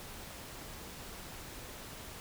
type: silence
effects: pink hiss -47 dBFS RMS until 2.2 s